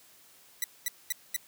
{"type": "tone bursts", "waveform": "5% pulse", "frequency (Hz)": 1973, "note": "B6", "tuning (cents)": -2, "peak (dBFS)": -17, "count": 4, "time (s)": [0.62, 1.364], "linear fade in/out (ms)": 2, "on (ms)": 21, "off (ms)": 220, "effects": ["white hiss -58 dBFS RMS until 1.47 s", "high-pass 80 Hz 12 dB/octave"]}